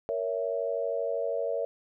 sine chord, A# diminished, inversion none, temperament equal with one note detuned, 466.2 / 558.9 / 659.3 Hz, A#4 / C#5 / E5, 0 / +14 / 0 cents, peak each -32 / -31 / -33 dBFS, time 0.09-1.65 s, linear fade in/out 0 ms, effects none

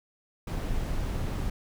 brown noise, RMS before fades -30 dBFS, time 0.47-1.5 s, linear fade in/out 5 ms, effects none

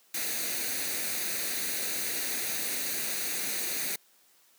white noise with comb filter, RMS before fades -32 dBFS, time 0.14-3.96 s, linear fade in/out 5 ms, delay 0.47 ms, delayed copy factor +0.6, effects white hiss -63 dBFS RMS until 4.58 s + high-pass 200 Hz 12 dB/octave

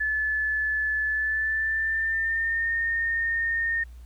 sine tone with pitch glide, 1731 to 1832.9 Hz, A6 to A#6, -29 to -30 cents, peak -23 dBFS, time 0-3.84 s, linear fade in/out 10 ms, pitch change +99 cents, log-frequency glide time 1.07-2.71 s, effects added 60 Hz sine -41 dBFS peak until 4.05 s + pink hiss -62 dBFS RMS until 4.05 s

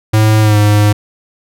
square tone with pitch glide, 108.5 to 104.38 Hz, A2 to G#2, -24 to +9 cents, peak -7 dBFS, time 0.13-0.93 s, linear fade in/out 10 ms, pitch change -67 cents, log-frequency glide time 0.41-0.57 s, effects none

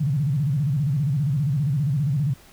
sine tone with vibrato, 141.7 Hz, C#3, 38 cents sharp, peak -19 dBFS, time 0-2.34 s, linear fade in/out 10 ms, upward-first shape square, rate 15 Hz, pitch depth 160 cents each way, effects pink hiss -51 dBFS RMS until 2.52 s

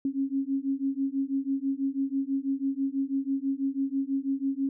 sine beating tone pair, 269.5 / 275.6 Hz, C#4 / C#4, -49 / -10 cents, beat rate 6.1 Hz, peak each -29 dBFS, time 0.05-4.69 s, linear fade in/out 2 ms, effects none

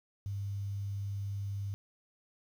sine tone with quantisation, 99.8 Hz, G2, 32 cents sharp, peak -34 dBFS, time 0.26-1.74 s, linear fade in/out 0 ms, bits 10, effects none

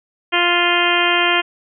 harmonic tone with a mistuned harmonic, 349.2 Hz, F4, in tune, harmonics 1 / 2 / 3 / 4 / 5 / 6 / 7 / 8 / 9, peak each -22 / -22 / -22 / -22 / -22 / -22 / -22 / -22 / -22 dBFS, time 0.32-1.42 s, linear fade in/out 20 ms, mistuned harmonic 7, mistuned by +21 cents, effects none

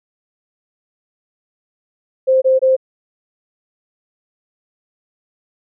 sine tone bursts, 523.3 Hz, C5, in tune, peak -9 dBFS, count 3, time 2.27-2.766 s, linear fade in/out 20 ms, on 150 ms, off 23 ms, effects none

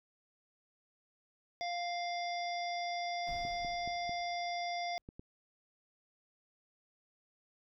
harmonic tone, 698.5 Hz, F5, in tune, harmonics 1 / 3 / 5 / 7 / 8, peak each -36 / -43 / -48 / -47 / -51 dBFS, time 1.61-4.98 s, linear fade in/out 0 ms
brown noise with exponential decay, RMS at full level -46 dBFS, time 3.27-5.02 s, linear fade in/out 1 ms, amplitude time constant 380 ms
clicks, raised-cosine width 3 ms, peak -34 dBFS, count 6, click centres 3.451 / 3.648 / 3.876 / 4.094 / 5.089 / 5.195 s
effects none

